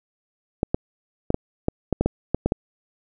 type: clicks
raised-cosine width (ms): 2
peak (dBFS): -6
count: 11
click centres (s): 0.631 / 0.745 / 1.304 / 1.344 / 1.684 / 1.927 / 2.01 / 2.06 / 2.346 / 2.46 / 2.521
effects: none